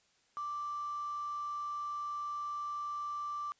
sine tone with quantisation, 1174.7 Hz, D6, in tune, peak -36 dBFS, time 0.37-3.52 s, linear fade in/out 0 ms, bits 8, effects white hiss -71 dBFS RMS until 3.59 s + resampled to 16000 Hz

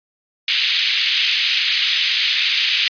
white band-pass noise, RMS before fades -18 dBFS, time 0.48-2.88 s, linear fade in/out 2 ms, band 2300 to 4000 Hz, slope 24 dB/octave, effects resampled to 11025 Hz

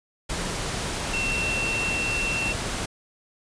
sine tone in noise, 2700 Hz, E7, 41 cents sharp, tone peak -25 dBFS, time 1.13-2.53 s, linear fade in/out 10 ms, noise pink, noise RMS -29 dBFS, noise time 0.29-2.86 s, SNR +1 dB, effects resampled to 22050 Hz

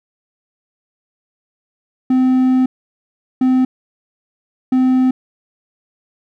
triangle tone bursts at uneven times, 257.3 Hz, C4, 29 cents flat, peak -8 dBFS, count 3, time 2.1-2.66 / 3.41-3.65 / 4.72-5.11 s, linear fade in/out 5 ms, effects none

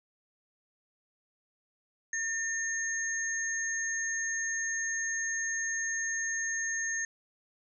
sine tone pair together, 1810 / 6450 Hz, A6 / G8, +48 / +48 cents, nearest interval octave + minor seventh, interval 2200 cents, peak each -32 / -34 dBFS, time 2.13-7.05 s, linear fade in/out 2 ms, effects none

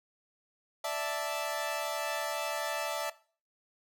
sawtooth chord, D suspended second, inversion none, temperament equal, 587.3 / 659.3 / 880 Hz, D5 / E5 / A5, 0 / 0 / 0 cents, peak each -33 / -31 / -34 dBFS, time 0.84-3.1 s, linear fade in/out 5 ms, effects noise-tail reverb RT60 0.4 s tail -18 dB re dry

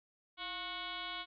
sine tone with frequency modulation, 2217 Hz, C#7, in tune, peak -39 dBFS, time 0.37-1.26 s, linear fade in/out 50 ms, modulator 377 Hz, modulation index 4.1, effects none

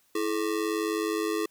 square ring-modulated tone, 378.6 Hz, F#4, 40 cents sharp, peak -24 dBFS, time 0.15-1.46 s, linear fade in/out 5 ms, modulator 49.7 Hz, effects white hiss -66 dBFS RMS until 1.5 s

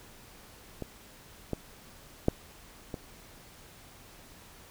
clicks, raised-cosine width 2 ms, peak -22 / -17 / -9 / -22 dBFS, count 4, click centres 0.823 / 1.533 / 2.284 / 2.942 s, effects pink hiss -53 dBFS RMS until 4.7 s

